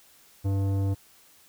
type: tone with tanh clipping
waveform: sine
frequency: 98 Hz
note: G2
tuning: in tune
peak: -25 dBFS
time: 0.44-0.95 s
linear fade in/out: 20 ms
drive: 14 dB
effects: white hiss -57 dBFS RMS until 1.48 s